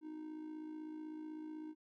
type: tone with amplitude modulation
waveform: triangle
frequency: 310 Hz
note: D#4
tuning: 6 cents flat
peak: -40 dBFS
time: 0.01-1.75 s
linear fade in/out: 50 ms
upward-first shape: sine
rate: 56 Hz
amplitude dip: 55%
effects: none